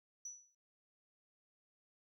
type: tone with exponential decay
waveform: sine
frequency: 5920 Hz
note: F#8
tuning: in tune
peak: -40 dBFS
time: 0.25-0.55 s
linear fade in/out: 5 ms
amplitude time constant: 65 ms
effects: tanh soft clip ceiling -40 dBFS